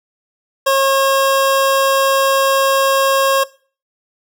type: tone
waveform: 25% pulse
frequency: 542 Hz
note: C#5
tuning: 39 cents flat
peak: -7 dBFS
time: 0.66-3.44 s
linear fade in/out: 10 ms
effects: noise-tail reverb RT60 0.4 s tail -20 dB re dry